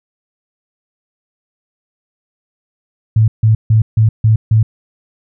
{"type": "tone bursts", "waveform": "sine", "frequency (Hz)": 110, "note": "A2", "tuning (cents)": 0, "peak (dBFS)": -6, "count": 6, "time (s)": [3.16, 4.63], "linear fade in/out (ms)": 5, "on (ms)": 120, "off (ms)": 150, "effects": []}